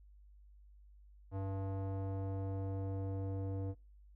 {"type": "tone with low-pass filter sweep", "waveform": "square", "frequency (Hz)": 96.9, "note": "G2", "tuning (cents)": -20, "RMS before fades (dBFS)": -39, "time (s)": [1.31, 3.75], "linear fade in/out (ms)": 50, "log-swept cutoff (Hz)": [810, 510], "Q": 1.4, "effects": ["noise-tail reverb RT60 0.3 s tail -26 dB re dry", "added 50 Hz sine -57 dBFS peak until 4.15 s"]}